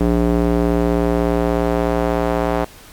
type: tone with band-pass filter sweep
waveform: square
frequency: 58.27 Hz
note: A#1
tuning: in tune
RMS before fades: -17 dBFS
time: 0-2.65 s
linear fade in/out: 10 ms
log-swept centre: 320 to 680 Hz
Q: 1.1
effects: pink hiss -42 dBFS RMS until 2.92 s + Opus 48 kbps